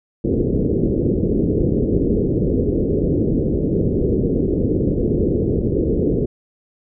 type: low-pass noise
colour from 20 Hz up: white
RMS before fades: -18 dBFS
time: 0.24-6.26 s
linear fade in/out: 5 ms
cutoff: 460 Hz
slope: 48 dB/octave
effects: none